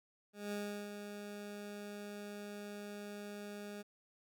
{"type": "tone with ADSR envelope", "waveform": "20% pulse", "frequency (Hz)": 205.6, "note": "G#3", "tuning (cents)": -17, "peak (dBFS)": -33, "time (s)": [0.33, 3.83], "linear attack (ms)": 190, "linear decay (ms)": 370, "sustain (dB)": -7, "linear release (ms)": 20, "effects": []}